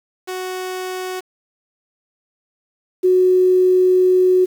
sawtooth / sine tone pair in turn, 370 / 367.9 Hz, F#4 / F#4, 0 / -10 cents, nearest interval unison, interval 10 cents, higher first, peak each -20 / -10 dBFS, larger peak second, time 0.27-1.21 / 3.03-4.46 s, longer second, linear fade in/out 20 ms, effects 7-bit

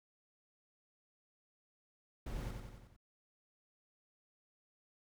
brown noise with echo, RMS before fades -42 dBFS, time 2.26-2.51 s, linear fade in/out 5 ms, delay 91 ms, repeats 5, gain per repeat -4 dB, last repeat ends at 2.965 s, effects none

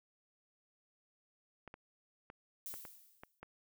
clicks, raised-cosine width 0.5 ms, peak -34 dBFS, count 7, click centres 1.677 / 1.741 / 2.301 / 2.74 / 2.852 / 3.235 / 3.43 s
violet noise with exponential decay, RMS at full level -43 dBFS, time 2.66-3.4 s, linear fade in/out 1 ms, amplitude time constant 160 ms
effects none

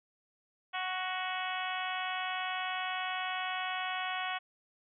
harmonic tone with a mistuned harmonic, 370 Hz, F#4, in tune, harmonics 2 / 3 / 4 / 5 / 6 / 7 / 8 / 9, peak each -38 / -40 / -41 / -42 / -43 / -43 / -44 / -45 dBFS, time 0.73-4.39 s, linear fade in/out 20 ms, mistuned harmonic 5, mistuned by +20 cents, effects none

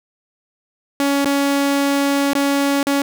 sawtooth tone with dropouts, 280.4 Hz, C#4, 20 cents sharp, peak -11 dBFS, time 1-3.02 s, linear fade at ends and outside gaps 1 ms, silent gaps 1.247-1.256 / 2.333-2.352 / 2.829-2.869 s, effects none

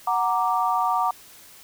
sine chord, Gb augmented, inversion none, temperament equal, 740 / 932.3 / 1174.7 Hz, Gb5 / Bb5 / D6, 0 / 0 / 0 cents, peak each -24 dBFS, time 0.07-1.11 s, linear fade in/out 5 ms, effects white hiss -48 dBFS RMS until 1.63 s

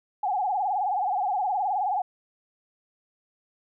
sine tone with vibrato, 784 Hz, G5, in tune, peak -23 dBFS, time 0.23-2.02 s, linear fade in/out 5 ms, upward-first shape sine, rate 19 Hz, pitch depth 140 cents each way, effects none

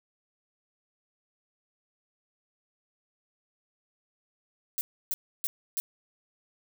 violet noise bursts, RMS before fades -30 dBFS, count 4, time 4.78-5.8 s, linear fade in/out 0 ms, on 30 ms, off 300 ms, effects none

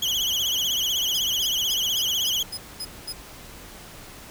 35% pulse tone with vibrato, 3136 Hz, G7, in tune, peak -20 dBFS, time 0.02-2.43 s, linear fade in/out 5 ms, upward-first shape triangle, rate 16 Hz, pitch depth 150 cents each way
sawtooth tone bursts, 5040 Hz, D#8, 21 cents sharp, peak -27 dBFS, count 8, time 1.14-3.128 s, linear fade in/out 10 ms, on 56 ms, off 220 ms
effects pink hiss -43 dBFS RMS until 4.3 s

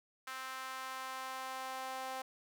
sawtooth tone with high-pass filter sweep, 261.6 Hz, C4, in tune, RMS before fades -43 dBFS, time 0.27-2.22 s, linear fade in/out 5 ms, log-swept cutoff 1300 to 730 Hz, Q 2.1, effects none

